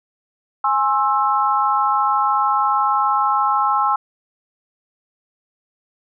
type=chord; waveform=sine; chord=Ab augmented; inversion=none; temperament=equal with one note detuned; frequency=830.6 / 1064.8 / 1318.5 Hz; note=Ab5 / C6 / E6; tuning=0 / +30 / 0 cents; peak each=-19 dBFS; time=0.64-3.96 s; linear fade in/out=5 ms; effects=none